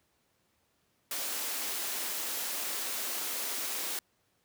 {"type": "high-pass noise", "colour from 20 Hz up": "white", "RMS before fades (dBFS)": -35, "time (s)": [1.11, 3.99], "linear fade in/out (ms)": 2, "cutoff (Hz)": 240, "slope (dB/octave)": 24, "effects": ["pink hiss -73 dBFS RMS until 4.44 s", "high-pass 80 Hz 12 dB/octave"]}